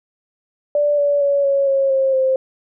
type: tone with pitch steps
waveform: sine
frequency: 585 / 574.6 / 564.4 / 554.4 / 544.6 / 534.9 / 525.4 Hz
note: D5 / D5 / C#5 / C#5 / C#5 / C5 / C5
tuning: -7 / -38 / +31 / 0 / -31 / +38 / +7 cents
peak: -13 dBFS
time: 0.75-2.36 s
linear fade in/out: 2 ms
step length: 230 ms
effects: none